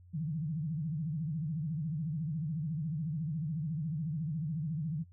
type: tone with vibrato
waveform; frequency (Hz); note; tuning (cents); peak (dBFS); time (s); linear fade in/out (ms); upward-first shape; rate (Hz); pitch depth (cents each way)
sine; 155.56; D#3; 0; -32; 0.13-5.04; 20; sine; 14; 170
effects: noise-tail reverb RT60 0.1 s tail -20 dB re dry + added 89 Hz sine -54 dBFS peak until 5.12 s